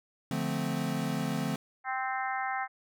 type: chord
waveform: square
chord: D minor seventh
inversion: none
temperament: equal with one note detuned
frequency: 146.83 / 174.61 / 220 / 259.1 Hz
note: D3 / F3 / A3 / C4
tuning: 0 / 0 / 0 / -17 cents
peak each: -36 dBFS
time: 0.31-1.56 s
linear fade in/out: 2 ms
type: harmonic tone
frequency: 260.8 Hz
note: C4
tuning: 5 cents flat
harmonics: 3 / 4 / 5 / 6 / 7 / 8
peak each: -33 / -39 / -38 / -39 / -39 / -41 dBFS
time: 1.84-2.68 s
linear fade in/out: 50 ms
effects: none